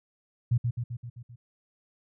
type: tone with echo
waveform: sine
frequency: 119.6 Hz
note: A#2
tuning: 45 cents sharp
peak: -20 dBFS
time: 0.51-0.58 s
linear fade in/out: 10 ms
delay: 130 ms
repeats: 6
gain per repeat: -4 dB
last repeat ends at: 1.36 s
effects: none